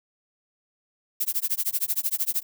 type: noise with tremolo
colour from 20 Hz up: violet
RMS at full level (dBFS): -23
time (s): 1.2-2.43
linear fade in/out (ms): 10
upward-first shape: sine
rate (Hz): 13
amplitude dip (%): 100
effects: none